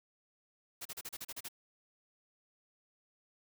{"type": "noise bursts", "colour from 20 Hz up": "white", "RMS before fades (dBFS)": -43, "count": 9, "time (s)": [0.81, 1.486], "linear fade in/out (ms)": 10, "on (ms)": 44, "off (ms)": 35, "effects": []}